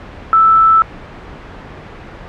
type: tone with quantisation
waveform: sine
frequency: 1318.5 Hz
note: E6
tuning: in tune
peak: -5 dBFS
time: 0.33-0.82 s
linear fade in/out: 0 ms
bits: 5
effects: pink hiss -32 dBFS RMS until 2.28 s + low-pass 2000 Hz 12 dB/octave